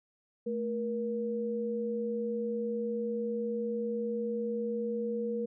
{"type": "tone pair together", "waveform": "sine", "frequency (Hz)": [220, 474.6], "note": ["A3", "A#4"], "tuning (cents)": [0, 31], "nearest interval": "octave + minor second", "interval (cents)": 1331, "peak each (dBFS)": [-35, -32], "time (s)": [0.46, 5.46], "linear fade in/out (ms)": 10, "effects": []}